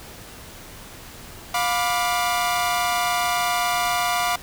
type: chord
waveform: sawtooth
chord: B diminished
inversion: second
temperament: equal with one note detuned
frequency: 710.3 / 987.8 / 1174.7 Hz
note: F5 / B5 / D6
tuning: +29 / 0 / 0 cents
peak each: -19 / -23 / -22 dBFS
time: 1.54-4.36 s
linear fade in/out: 5 ms
effects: pink hiss -41 dBFS RMS until 4.42 s